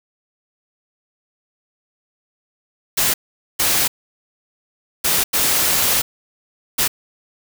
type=noise bursts at uneven times; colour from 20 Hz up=white; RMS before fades=-17 dBFS; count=5; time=2.97-3.14 / 3.59-3.88 / 5.04-5.24 / 5.33-6.02 / 6.78-6.88 s; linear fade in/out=10 ms; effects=none